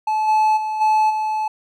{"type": "tone with level steps", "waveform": "triangle", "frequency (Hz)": 864, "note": "A5", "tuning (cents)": -32, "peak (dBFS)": [-15, -11, -19, -11, -17], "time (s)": [0.07, 1.48], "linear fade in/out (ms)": 5, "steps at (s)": [0.27, 0.56, 0.8, 1.09], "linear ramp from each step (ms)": 20, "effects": []}